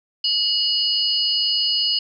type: tone cluster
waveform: sine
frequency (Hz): 2910 / 4392 / 4967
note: F#7 / C#8 / D#8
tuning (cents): -29 / -17 / -4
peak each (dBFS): -22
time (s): 0.24-1.99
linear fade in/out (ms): 5
effects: none